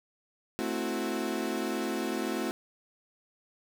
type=chord; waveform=35% pulse; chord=F# half-diminished seventh; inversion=first; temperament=equal; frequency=220 / 261.6 / 329.6 / 370 Hz; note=A3 / C4 / E4 / F#4; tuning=0 / 0 / 0 / 0 cents; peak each=-34 dBFS; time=0.59-2.51 s; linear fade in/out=0 ms; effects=none